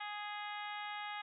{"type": "harmonic tone", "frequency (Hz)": 415.3, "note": "G#4", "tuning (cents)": 0, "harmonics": [2, 3, 4, 5, 6, 7, 8, 9], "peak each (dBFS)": [-44, -48, -49, -48, -54, -54, -53, -56], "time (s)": [0, 1.22], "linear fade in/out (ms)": 10, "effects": []}